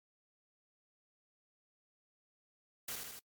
white noise with echo, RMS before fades -41 dBFS, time 2.88-2.96 s, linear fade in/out 5 ms, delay 78 ms, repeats 3, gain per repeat -3 dB, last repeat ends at 3.194 s, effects noise-tail reverb RT60 0.1 s tail -26 dB re dry + MP3 96 kbps

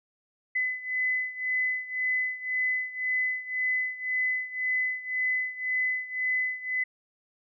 sine beating tone pair, 2014 / 2015.9 Hz, B6 / B6, +33 / +35 cents, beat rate 1.9 Hz, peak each -28 / -31 dBFS, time 0.55-6.84 s, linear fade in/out 10 ms, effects none

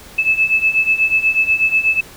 sine beating tone pair, 2608 / 2616.2 Hz, E7 / E7, -19 / -14 cents, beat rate 8.2 Hz, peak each -17 / -14 dBFS, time 0.18-2.01 s, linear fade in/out 10 ms, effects pink hiss -39 dBFS RMS until 2.16 s

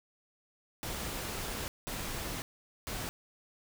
pink noise bursts at uneven times, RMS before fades -38 dBFS, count 3, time 0.83-1.68 / 1.87-2.42 / 2.87-3.09 s, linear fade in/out 0 ms, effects none

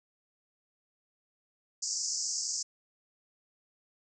pink band-pass noise, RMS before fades -34 dBFS, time 1.82-2.63 s, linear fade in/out 10 ms, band 4900 to 7600 Hz, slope 96 dB/octave, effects none

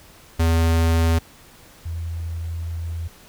square / sine tone pair in turn, 82.41 / 83.27 Hz, E2 / E2, 0 / +18 cents, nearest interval unison, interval 18 cents, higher second, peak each -16 / -25 dBFS, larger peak first, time 0.39-1.19 / 1.85-3.08 s, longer second, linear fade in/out 10 ms, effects pink hiss -48 dBFS RMS until 3.28 s

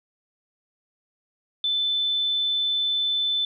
sine tone, 3520 Hz, A7, in tune, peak -21 dBFS, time 1.64-3.45 s, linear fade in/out 2 ms, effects none

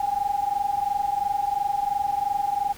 sine tone pair together, 799 / 821.9 Hz, G5 / G#5, +33 / -18 cents, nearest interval unison, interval 49 cents, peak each -25 dBFS, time 0-2.73 s, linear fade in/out 5 ms, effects pink hiss -45 dBFS RMS until 2.77 s

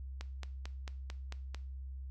click train, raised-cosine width 0.2 ms, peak -26 dBFS, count 7, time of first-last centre 0.21-1.546 s, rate 4.49 Hz, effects noise-tail reverb RT60 0.4 s tail -17 dB re dry + added 66 Hz sine -41 dBFS peak until 2.1 s

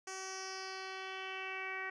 10% pulse tone with low-pass filter sweep, 379.9 Hz, F#4, 46 cents sharp, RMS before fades -43 dBFS, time 0.07-1.9 s, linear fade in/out 5 ms, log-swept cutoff 7200 to 2000 Hz, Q 3.9, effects none

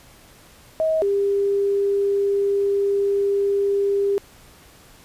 sine tone pair in turn, 636 / 399.6 Hz, D#5 / G4, +38 / +33 cents, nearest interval minor sixth, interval 805 cents, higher first, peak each -17 dBFS, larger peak neither, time 0.8-1.02 / 1.02-4.18 s, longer second, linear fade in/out 0 ms, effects pink hiss -49 dBFS RMS until 5.04 s + resampled to 32000 Hz

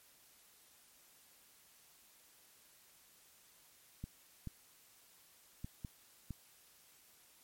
clicks, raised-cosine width 5 ms, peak -30 dBFS, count 5, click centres 4.04 / 4.473 / 5.645 / 5.848 / 6.307 s, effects white hiss -65 dBFS RMS until 7.43 s + MP3 64 kbps

